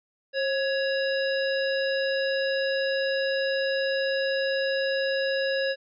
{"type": "harmonic tone with a mistuned harmonic", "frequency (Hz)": 558, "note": "C#5", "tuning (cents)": 11, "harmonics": [1, 3, 5, 7, 9], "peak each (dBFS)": [-25, -30, -36, -37, -37], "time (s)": [0.33, 5.76], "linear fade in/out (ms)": 50, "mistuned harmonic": 1, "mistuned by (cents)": -61, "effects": []}